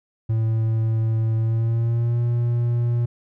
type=tone with pitch glide; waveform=triangle; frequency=111.8 to 119.13 Hz; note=A2 to A#2; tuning=+28 to +38 cents; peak=-16 dBFS; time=0.29-3.06 s; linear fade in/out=10 ms; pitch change=+110 cents; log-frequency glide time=1.39-2.2 s; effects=none